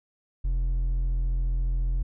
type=tone with hard clipping; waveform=sine; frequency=42.78 Hz; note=F1; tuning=35 cents flat; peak=-24 dBFS; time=0.44-2.03 s; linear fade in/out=10 ms; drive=4 dB; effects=none